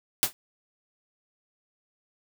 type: noise with exponential decay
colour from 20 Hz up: white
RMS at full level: -18 dBFS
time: 0.23-0.33 s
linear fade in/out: 0 ms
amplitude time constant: 21 ms
effects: none